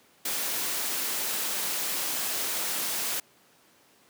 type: noise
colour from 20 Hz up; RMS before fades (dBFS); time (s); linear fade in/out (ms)
white; -30; 0.25-3.2; 5
effects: pink hiss -60 dBFS RMS until 4.09 s + high-pass 200 Hz 12 dB/octave